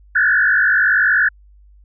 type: tone with frequency modulation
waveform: sine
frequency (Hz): 1605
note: G6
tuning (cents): +40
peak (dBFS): -11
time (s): 0.15-1.29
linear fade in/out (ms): 10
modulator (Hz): 50.5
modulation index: 3.2
effects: added 50 Hz sine -44 dBFS peak until 1.84 s